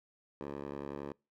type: tone with band-pass filter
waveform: 10% pulse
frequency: 70.8 Hz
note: C#2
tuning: 37 cents sharp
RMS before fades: -42 dBFS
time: 0.41-1.13 s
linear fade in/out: 0 ms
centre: 530 Hz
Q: 0.97
effects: noise-tail reverb RT60 0.3 s tail -26 dB re dry